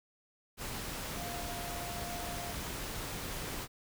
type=tone in noise; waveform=sine; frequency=698.5 Hz; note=F5; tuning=in tune; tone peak=-43 dBFS; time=1.15-2.55 s; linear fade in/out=50 ms; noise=pink; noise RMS=-40 dBFS; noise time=0.57-3.68 s; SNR=-6 dB; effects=none